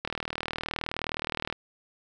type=click train; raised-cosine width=0.3 ms; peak=-14 dBFS; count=59; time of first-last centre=0.05-1.526 s; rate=39.3 Hz; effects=none